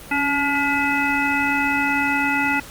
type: harmonic tone with a mistuned harmonic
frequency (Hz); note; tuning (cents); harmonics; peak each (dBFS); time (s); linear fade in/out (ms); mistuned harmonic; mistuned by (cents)
285.5; D4; -49; 1 / 3 / 5 / 7 / 9; -24 / -24 / -24 / -24 / -24; 0.11-2.6; 5; 1; -42
effects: pink hiss -39 dBFS RMS until 2.7 s + Opus 32 kbps